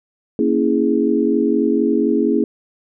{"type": "chord", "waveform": "sine", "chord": "A# half-diminished seventh", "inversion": "none", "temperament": "equal with one note detuned", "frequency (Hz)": [233.1, 277.2, 328.3, 415.3], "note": ["A#3", "C#4", "E4", "G#4"], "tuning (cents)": [0, 0, -7, 0], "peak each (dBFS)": -19, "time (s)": [0.39, 2.44], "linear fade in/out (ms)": 2, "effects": []}